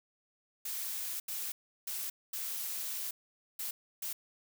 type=noise bursts at uneven times; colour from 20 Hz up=blue; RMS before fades=-38 dBFS; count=6; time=0.65-1.2 / 1.28-1.52 / 1.87-2.1 / 2.33-3.11 / 3.59-3.71 / 4.02-4.13 s; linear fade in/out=5 ms; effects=none